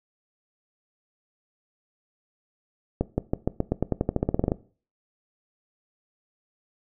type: accelerating click train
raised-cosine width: 2 ms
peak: -9 dBFS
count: 18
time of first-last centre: 3.01-4.519 s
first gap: 170 ms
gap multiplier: 0.91
effects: noise-tail reverb RT60 0.4 s tail -19 dB re dry